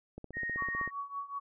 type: click train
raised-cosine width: 2 ms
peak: -30 dBFS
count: 12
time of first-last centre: 0.18-0.876 s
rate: 15.8 Hz
type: tone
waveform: sine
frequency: 1864.7 Hz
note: A#6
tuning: in tune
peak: -33 dBFS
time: 0.33-0.91 s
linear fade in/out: 50 ms
type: tone with tremolo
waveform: sine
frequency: 1124 Hz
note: C#6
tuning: 24 cents sharp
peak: -33 dBFS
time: 0.57-1.4 s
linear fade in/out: 20 ms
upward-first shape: triangle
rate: 5.3 Hz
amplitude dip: 90%
effects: none